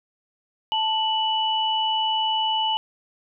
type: tone pair together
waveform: sine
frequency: 880 / 2960 Hz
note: A5 / F#7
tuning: 0 / 0 cents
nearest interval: octave + major sixth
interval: 2100 cents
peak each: -23 dBFS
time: 0.72-2.77 s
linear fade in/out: 0 ms
effects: none